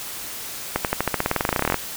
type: accelerating click train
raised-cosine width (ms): 0.5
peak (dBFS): -4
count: 22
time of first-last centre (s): 0.76-1.743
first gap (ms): 88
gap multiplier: 0.93
effects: white hiss -33 dBFS RMS until 1.96 s